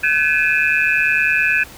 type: tone cluster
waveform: sine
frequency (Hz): 1522 / 1704 / 2443 / 2592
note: F#6 / G#6 / D#7 / E7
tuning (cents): +48 / +44 / -32 / -30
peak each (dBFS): -19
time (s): 0.03-1.64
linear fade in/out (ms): 10
effects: pink hiss -39 dBFS RMS until 1.77 s